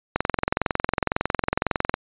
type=click train; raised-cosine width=0.5 ms; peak=-5 dBFS; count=40; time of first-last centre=0.16-1.941 s; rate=21.9 Hz; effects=resampled to 8000 Hz